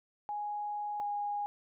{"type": "tone pair in turn", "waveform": "sine", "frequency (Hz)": [830.6, 822], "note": ["G#5", "G#5"], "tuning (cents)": [0, -18], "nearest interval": "unison", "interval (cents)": 18, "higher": "first", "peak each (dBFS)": [-34, -32], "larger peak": "second", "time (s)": [[0.29, 1], [1, 1.46]], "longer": "first", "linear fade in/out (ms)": 0, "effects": []}